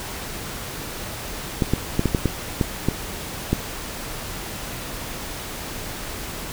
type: clicks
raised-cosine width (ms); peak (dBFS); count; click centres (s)
3; -5; 9; 1.622 / 1.736 / 1.994 / 2.057 / 2.148 / 2.257 / 2.612 / 2.886 / 3.53
effects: pink hiss -32 dBFS RMS until 6.52 s